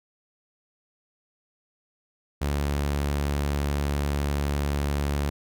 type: tone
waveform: sawtooth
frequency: 71.7 Hz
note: D2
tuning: 41 cents flat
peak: -20 dBFS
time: 2.41-5.3 s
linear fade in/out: 10 ms
effects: none